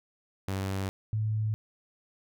sawtooth / sine tone pair in turn, 96.5 / 108.32 Hz, G2 / A2, -27 / -27 cents, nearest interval major second, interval 200 cents, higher second, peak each -26 dBFS, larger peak neither, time 0.48-0.89 / 1.13-1.54 s, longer neither, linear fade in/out 0 ms, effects none

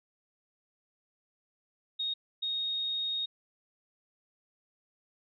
sine tone bursts at uneven times, 3729 Hz, A#7, in tune, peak -30 dBFS, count 2, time 1.99-2.14 / 2.42-3.26 s, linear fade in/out 10 ms, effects none

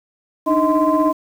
sine tone cluster, 296.7 / 313.1 / 633 / 1034 Hz, D4 / D#4 / D#5 / C6, +18 / +11 / +30 / -21 cents, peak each -18 dBFS, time 0.46-1.13 s, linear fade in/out 20 ms, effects tanh soft clip ceiling -5 dBFS + 7-bit

